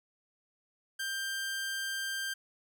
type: tone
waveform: sawtooth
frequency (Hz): 1575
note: G6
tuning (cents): +8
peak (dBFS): -30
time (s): 0.99-2.34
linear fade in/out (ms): 10
effects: none